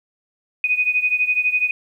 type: beating tone pair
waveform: sine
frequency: 2487 / 2499 Hz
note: D#7 / D#7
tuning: -1 / +7 cents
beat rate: 12 Hz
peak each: -18 / -21 dBFS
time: 0.64-1.71 s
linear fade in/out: 2 ms
effects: 9-bit